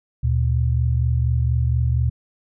sine tone pair together, 75.28 / 119.5 Hz, D2 / A#2, +43 / +43 cents, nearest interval minor sixth, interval 800 cents, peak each -19 dBFS, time 0.23-2.1 s, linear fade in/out 10 ms, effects none

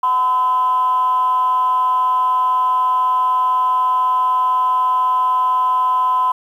sine tone with frequency modulation, 1015 Hz, B5, 47 cents sharp, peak -12 dBFS, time 0.03-6.32 s, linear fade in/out 5 ms, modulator 274 Hz, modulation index 0.33, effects tanh soft clip ceiling -8 dBFS + 8-bit

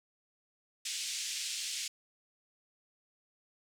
white band-pass noise, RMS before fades -38 dBFS, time 0.85-1.88 s, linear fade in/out 5 ms, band 2400 to 7800 Hz, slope 24 dB/octave, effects none

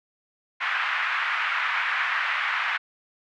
white band-pass noise, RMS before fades -26 dBFS, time 0.6-2.78 s, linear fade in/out 20 ms, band 1100 to 2200 Hz, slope 24 dB/octave, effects none

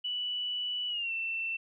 sine tone with pitch glide, 2960 to 2683 Hz, F#7 to E7, 0 to +30 cents, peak -31 dBFS, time 0.04-1.57 s, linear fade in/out 10 ms, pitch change -170 cents, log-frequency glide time 0.88-1.12 s, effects none

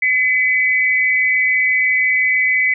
sine tone pair together, 2021 / 2267 Hz, B6 / C#7, +39 / +38 cents, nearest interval major second, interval 199 cents, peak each -14 / -17 dBFS, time 0.02-2.74 s, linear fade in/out 5 ms, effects none

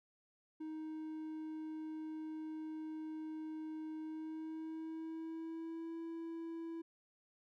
triangle tone with pitch glide, 313.2 to 330.5 Hz, D#4 to E4, +11 to +5 cents, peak -40 dBFS, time 0.6-6.82 s, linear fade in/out 10 ms, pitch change +94 cents, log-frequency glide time 4-5.99 s, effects none

